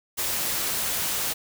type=noise; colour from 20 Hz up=white; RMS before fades=-27 dBFS; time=0.17-1.34 s; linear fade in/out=20 ms; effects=none